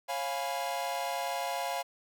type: chord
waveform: 45% pulse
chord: C# dominant seventh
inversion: none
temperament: equal with one note detuned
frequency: 548 / 698.5 / 830.6 / 987.8 Hz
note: C#5 / E#5 / G#5 / B5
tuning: -20 / 0 / 0 / 0 cents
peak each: -39 / -35 / -38 / -39 dBFS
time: 0.08-1.83 s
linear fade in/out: 20 ms
effects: none